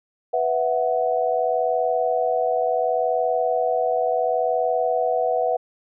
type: chord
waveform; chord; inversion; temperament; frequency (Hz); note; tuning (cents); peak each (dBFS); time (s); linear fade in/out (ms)
sine; B suspended fourth; none; equal; 493.9 / 659.3 / 740; B4 / E5 / F#5; 0 / 0 / 0; -23; 0.33-5.57; 10
effects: none